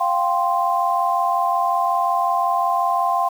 sine chord, F suspended second, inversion none, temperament equal, 698.5 / 784 / 1046.5 Hz, F5 / G5 / C6, 0 / 0 / 0 cents, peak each -21 / -22 / -20 dBFS, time 0-3.29 s, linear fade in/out 10 ms, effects 7-bit

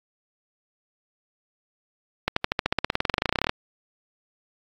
accelerating click train, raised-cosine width 0.3 ms, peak -5 dBFS, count 26, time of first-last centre 2.28-3.494 s, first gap 84 ms, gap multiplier 0.95, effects AAC 64 kbps

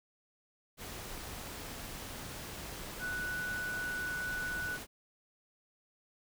sine tone in noise, 1481 Hz, F#6, 1 cent sharp, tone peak -35 dBFS, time 2.99-4.79 s, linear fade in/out 50 ms, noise pink, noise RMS -44 dBFS, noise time 0.77-4.87 s, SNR +6 dB, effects none

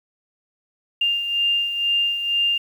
sine beating tone pair, 2800 / 2802.1 Hz, F7 / F7, +4 / +5 cents, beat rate 2.1 Hz, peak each -19 / -27 dBFS, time 1.01-2.58 s, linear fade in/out 5 ms, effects 8-bit

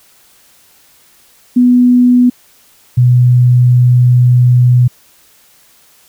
sine tone pair in turn, 246.9 / 123.76 Hz, B3 / B2, 0 / +4 cents, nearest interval octave, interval 1196 cents, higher first, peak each -4 dBFS, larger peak neither, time 1.56-2.3 / 2.97-4.88 s, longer second, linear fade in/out 10 ms, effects white hiss -47 dBFS RMS until 6.08 s

